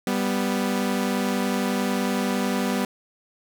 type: tone pair together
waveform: sawtooth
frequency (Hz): 195.96 / 246.9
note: G3 / B3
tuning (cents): 0 / 0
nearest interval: major third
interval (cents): 400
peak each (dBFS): -21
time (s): 0.07-2.85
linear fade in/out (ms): 2
effects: 9-bit